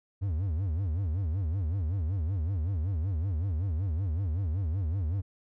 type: tone with vibrato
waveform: triangle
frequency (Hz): 87.31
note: F2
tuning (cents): 0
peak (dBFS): -25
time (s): 0.21-5.22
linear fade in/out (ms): 20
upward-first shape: sine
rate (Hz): 5.3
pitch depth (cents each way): 260
effects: none